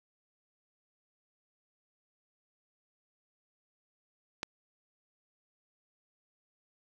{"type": "click", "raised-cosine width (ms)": 0.2, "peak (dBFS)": -16, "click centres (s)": 4.431, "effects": []}